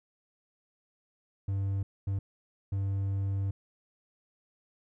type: tone bursts at uneven times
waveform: triangle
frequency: 98 Hz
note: G2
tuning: in tune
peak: -26 dBFS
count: 3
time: 1.48-1.83 / 2.07-2.19 / 2.72-3.51 s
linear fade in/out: 5 ms
effects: none